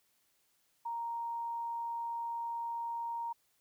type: tone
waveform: sine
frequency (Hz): 932.3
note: A#5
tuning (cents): 0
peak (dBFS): -35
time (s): 0.85-3.33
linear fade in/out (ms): 10
effects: white hiss -74 dBFS RMS until 3.6 s